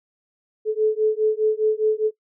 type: beating tone pair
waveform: sine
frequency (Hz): 430 / 434.9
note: A4 / A4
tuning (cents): -40 / -20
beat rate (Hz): 4.9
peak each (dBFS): -20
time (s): 0.65-2.11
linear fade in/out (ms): 50
effects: noise-tail reverb RT60 0.1 s tail -20 dB re dry